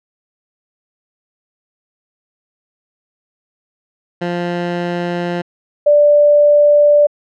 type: tone pair in turn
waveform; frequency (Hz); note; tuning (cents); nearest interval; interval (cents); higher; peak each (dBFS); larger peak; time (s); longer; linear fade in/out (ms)
15% pulse / sine; 174.61 / 587.3; F3 / D5; 0 / 0; octave + major sixth; 2100; second; -11 / -6; second; 4.21-5.42 / 5.86-7.07; neither; 10
effects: low-pass 3000 Hz 12 dB/octave